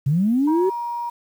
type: linear sweep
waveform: sine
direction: up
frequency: 128.7 to 390.8 Hz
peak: -15 dBFS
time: 0.06-0.7 s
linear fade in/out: 10 ms
type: tone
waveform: sine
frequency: 949 Hz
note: A#5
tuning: 31 cents sharp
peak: -24 dBFS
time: 0.47-1.1 s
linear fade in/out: 10 ms
effects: tanh soft clip ceiling -8 dBFS + 8-bit